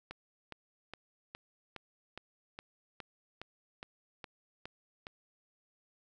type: click train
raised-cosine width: 0.3 ms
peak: -27 dBFS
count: 13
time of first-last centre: 0.11-5.069 s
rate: 2.42 Hz
effects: none